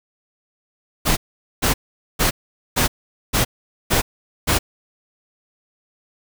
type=noise bursts; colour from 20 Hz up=pink; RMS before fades=-17 dBFS; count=7; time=1.05-4.59 s; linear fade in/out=20 ms; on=120 ms; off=450 ms; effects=none